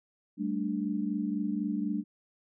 sine chord, G suspended second, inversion none, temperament equal, 196 / 220 / 293.7 Hz, G3 / A3 / D4, 0 / 0 / 0 cents, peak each -33 dBFS, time 0.37-2.04 s, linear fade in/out 50 ms, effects none

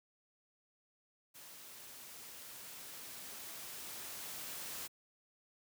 white noise with level ramp, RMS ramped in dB -54 to -44 dBFS, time 1.34-4.88 s, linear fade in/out 20 ms, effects high-pass 80 Hz 12 dB/octave

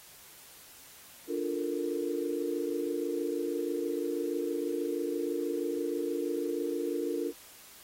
sine chord, Bb major seventh, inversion first, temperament equal, 293.7 / 349.2 / 440 / 466.2 Hz, D4 / F4 / A4 / Bb4, 0 / 0 / 0 / 0 cents, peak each -35 / -34 / -38 / -35 dBFS, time 1.27-7.33 s, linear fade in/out 50 ms, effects white hiss -53 dBFS RMS until 7.83 s + AAC 48 kbps

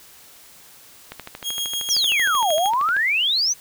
click train, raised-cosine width 0.3 ms, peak -17 dBFS, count 25, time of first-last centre 1.12-2.966 s, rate 13 Hz
sawtooth tone with tremolo, 3271 Hz, G#7, 27 cents flat, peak -19 dBFS, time 1.43-2.71 s, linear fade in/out 50 ms, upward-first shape sine, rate 6.6 Hz, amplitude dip 45%
sine exponential two-way sweep, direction down then up, 6290 to 593 to 6290 Hz, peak -17 dBFS, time 1.89-3.54 s, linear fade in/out 20 ms, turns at 2.54 s
effects white hiss -47 dBFS RMS until 3.6 s

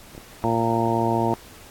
clicks, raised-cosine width 2 ms, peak -28 / -25 dBFS, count 2, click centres 0.15 / 0.179 s
harmonic tone, 115.1 Hz, A#2, 22 cents flat, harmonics 1 / 2 / 3 / 4 / 5 / 6 / 7 / 8, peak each -27 / -26 / -25 / -30 / -31 / -27 / -31 / -25 dBFS, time 0.44-1.34 s, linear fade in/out 0 ms
effects pink hiss -46 dBFS RMS until 1.7 s + AAC 64 kbps

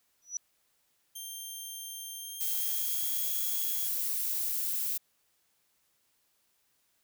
sine tone with exponential growth, 5890 Hz, F#8, 9 cents flat, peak -28 dBFS, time 0.22-0.37 s, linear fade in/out 1 ms, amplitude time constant 31 ms
5% pulse tone with pitch glide, 3172 to 3322 Hz, G7 to G#7, +20 to 0 cents, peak -32 dBFS, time 1.15-3.88 s, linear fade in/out 10 ms, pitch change +80 cents, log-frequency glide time 2.18-3.33 s
violet noise, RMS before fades -32 dBFS, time 2.4-4.98 s, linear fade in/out 10 ms
effects white hiss -73 dBFS RMS until 7.03 s

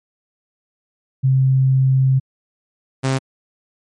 sine / sawtooth tone pair in turn, 132.3 / 132.97 Hz, C3 / C3, +20 / +28 cents, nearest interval unison, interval 8 cents, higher second, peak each -11 / -12 dBFS, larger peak first, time 1.23-2.2 / 3.03-3.19 s, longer first, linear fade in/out 20 ms, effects MP3 48 kbps

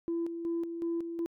sine tone with tremolo, 336.3 Hz, E4, 35 cents sharp, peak -28 dBFS, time 0.08-1.26 s, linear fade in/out 0 ms, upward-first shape square, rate 2.7 Hz, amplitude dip 55%, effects tanh soft clip ceiling -26 dBFS

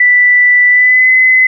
sine tone with pitch glide, 1975.5 to 2031 Hz, B6 to B6, 0 to +48 cents, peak -4 dBFS, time 0-1.47 s, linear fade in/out 5 ms, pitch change +48 cents, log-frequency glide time 0.69-1.09 s, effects none

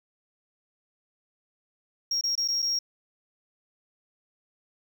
sine tone with dropouts, 5588 Hz, F8, in tune, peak -22 dBFS, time 2.11-2.79 s, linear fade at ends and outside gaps 5 ms, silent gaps 2.211-2.237 / 2.354-2.377 / 2.478-2.484 / 2.621-2.625 s, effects tanh soft clip ceiling -22 dBFS + 9-bit

